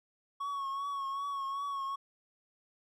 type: tone with vibrato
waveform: triangle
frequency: 1108.7 Hz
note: C#6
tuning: in tune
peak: -32 dBFS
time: 0.4-1.96 s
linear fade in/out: 10 ms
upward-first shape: triangle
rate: 2.6 Hz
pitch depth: 47 cents each way
effects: none